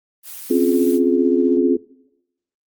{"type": "noise", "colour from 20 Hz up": "blue", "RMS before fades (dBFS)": -34, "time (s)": [0.23, 1], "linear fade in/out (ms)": 50}
{"type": "chord", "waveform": "sine", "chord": "Db major seventh", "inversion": "third", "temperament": "equal with one note detuned", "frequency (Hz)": [261.6, 277.2, 349.2, 422.6], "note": ["C4", "Db4", "F4", "Ab4"], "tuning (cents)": [0, 0, 0, 30], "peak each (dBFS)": [-17, -22, -17, -19], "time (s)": [0.5, 1.77], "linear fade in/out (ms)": 10}
{"effects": ["noise-tail reverb RT60 0.8 s tail -21 dB re dry", "Opus 24 kbps"]}